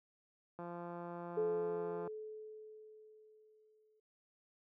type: click train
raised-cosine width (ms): 1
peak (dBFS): -33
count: 258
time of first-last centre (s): 0.59-2.076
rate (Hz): 173
type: tone with exponential decay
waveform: sine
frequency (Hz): 431.6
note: A4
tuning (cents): -33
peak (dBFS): -31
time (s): 1.37-4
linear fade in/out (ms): 5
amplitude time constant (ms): 570
effects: high-pass 100 Hz 12 dB/octave